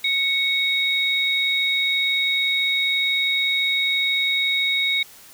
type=tone pair together; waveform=sine; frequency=2217 / 3771 Hz; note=C#7 / A#7; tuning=0 / +19 cents; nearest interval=major sixth; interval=919 cents; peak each=-21 dBFS; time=0.04-5.03 s; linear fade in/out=5 ms; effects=white hiss -46 dBFS RMS until 5.33 s